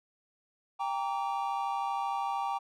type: tone cluster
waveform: triangle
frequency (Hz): 793 / 926 / 1151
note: G5 / A#5 / D6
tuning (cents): +20 / -12 / -35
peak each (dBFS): -31 / -33 / -35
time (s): 0.79-2.59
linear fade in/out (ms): 20
effects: none